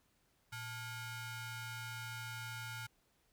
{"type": "ring-modulated tone", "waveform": "sawtooth", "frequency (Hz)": 765, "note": "G5", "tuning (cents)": -42, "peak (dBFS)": -36, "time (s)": [0.52, 2.87], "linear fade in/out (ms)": 10, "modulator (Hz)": 649, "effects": ["pink hiss -75 dBFS RMS until 3.32 s"]}